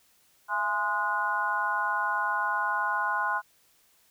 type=harmonic tone with a mistuned harmonic; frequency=207.7 Hz; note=G#3; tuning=in tune; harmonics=3 / 4 / 5 / 6 / 7; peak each=-40 / -32 / -29 / -39 / -29 dBFS; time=0.48-3.42 s; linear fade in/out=50 ms; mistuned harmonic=3; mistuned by=+130 cents; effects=white hiss -64 dBFS RMS until 4.1 s